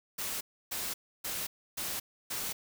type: noise bursts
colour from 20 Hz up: white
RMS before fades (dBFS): -36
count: 5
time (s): 0.18-2.53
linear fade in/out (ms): 10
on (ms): 230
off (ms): 300
effects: none